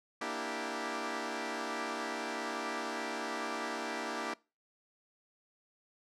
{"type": "chord", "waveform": "10% pulse", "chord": "E half-diminished seventh", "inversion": "second", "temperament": "equal with one note detuned", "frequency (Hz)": [233.1, 293.7, 327.2, 392], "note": ["Bb3", "D4", "E4", "G4"], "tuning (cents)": [0, 0, -13, 0], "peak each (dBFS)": -33, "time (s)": [0.21, 4.34], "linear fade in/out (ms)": 5, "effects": ["noise-tail reverb RT60 0.3 s tail -23 dB re dry", "low-pass 7000 Hz 12 dB/octave"]}